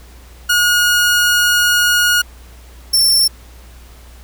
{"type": "tone pair in turn", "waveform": "sawtooth", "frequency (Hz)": [1441, 5409], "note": ["F#6", "E8"], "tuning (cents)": [-46, 44], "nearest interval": "octave + major seventh", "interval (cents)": 2290, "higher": "second", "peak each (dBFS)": -7, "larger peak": "neither", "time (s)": [[0.49, 2.22], [2.93, 3.28]], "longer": "first", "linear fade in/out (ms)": 10, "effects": ["added 60 Hz sine -37 dBFS peak until 4.23 s", "pink hiss -45 dBFS RMS until 4.23 s"]}